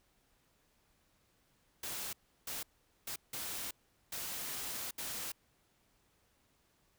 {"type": "noise bursts at uneven times", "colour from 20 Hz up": "white", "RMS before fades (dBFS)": -41, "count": 6, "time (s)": [[1.83, 2.13], [2.47, 2.63], [3.07, 3.16], [3.33, 3.71], [4.12, 4.91], [4.98, 5.32]], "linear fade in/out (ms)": 5, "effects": ["pink hiss -73 dBFS RMS until 6.98 s"]}